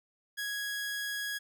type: tone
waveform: sawtooth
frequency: 1661.2 Hz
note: G#6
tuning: in tune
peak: -30 dBFS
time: 0.37-1.39 s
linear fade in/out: 20 ms
effects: none